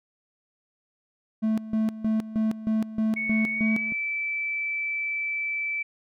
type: tone with tremolo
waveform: triangle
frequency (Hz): 219.2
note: A3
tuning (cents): -6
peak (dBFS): -19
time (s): 1.42-3.93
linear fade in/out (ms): 20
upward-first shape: square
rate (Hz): 3.2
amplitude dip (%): 80
type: tone with pitch glide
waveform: sine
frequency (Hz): 2217 to 2319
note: C#7 to D7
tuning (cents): 0 to -22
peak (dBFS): -26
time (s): 3.16-5.83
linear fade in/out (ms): 10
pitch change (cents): +78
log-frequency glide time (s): 3.5-3.91
effects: none